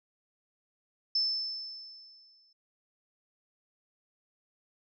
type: tone with exponential decay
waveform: sine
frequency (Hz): 5274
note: E8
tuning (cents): 0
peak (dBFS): -24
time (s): 1.15-2.53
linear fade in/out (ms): 5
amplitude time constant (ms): 300
effects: none